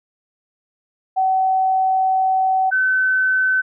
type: tone pair in turn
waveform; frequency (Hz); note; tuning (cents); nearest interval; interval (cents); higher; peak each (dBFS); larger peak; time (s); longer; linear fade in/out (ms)
sine; 758 / 1521.7; F#5 / F#6; +42 / +48; octave; 1206; second; -14; neither; 1.16-2.71 / 2.71-3.62; first; 20
effects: none